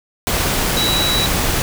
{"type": "tone in noise", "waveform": "sine", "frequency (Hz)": 3914, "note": "B7", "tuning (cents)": -16, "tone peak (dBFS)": -17, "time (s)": [0.77, 1.26], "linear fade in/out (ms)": 0, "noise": "pink", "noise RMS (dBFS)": -18, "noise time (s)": [0.27, 1.62], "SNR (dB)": -2, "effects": []}